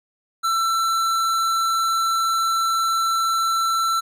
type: tone with hard clipping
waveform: sine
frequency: 1339 Hz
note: E6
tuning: 27 cents sharp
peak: -20 dBFS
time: 0.43-4.01 s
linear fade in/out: 20 ms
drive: 16 dB
effects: none